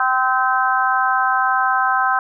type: harmonic tone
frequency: 258.2 Hz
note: C4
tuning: 23 cents flat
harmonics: 3 / 4 / 5 / 6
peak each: -20 / -20 / -20 / -20 dBFS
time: 0-2.19 s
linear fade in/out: 2 ms
effects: none

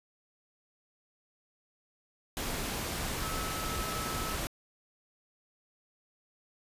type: tone in noise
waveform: sine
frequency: 1300 Hz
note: E6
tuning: 24 cents flat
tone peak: -39 dBFS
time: 3.23-4.35 s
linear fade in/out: 0 ms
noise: pink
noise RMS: -35 dBFS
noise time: 2.37-4.47 s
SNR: -7 dB
effects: resampled to 32000 Hz

